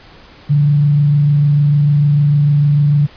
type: tone with frequency modulation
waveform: sine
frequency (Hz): 145.7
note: D3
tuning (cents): -13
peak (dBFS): -8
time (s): 0.49-3.07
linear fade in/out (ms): 20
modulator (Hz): 26.7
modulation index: 0.23
effects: pink hiss -41 dBFS RMS until 3.16 s + resampled to 11025 Hz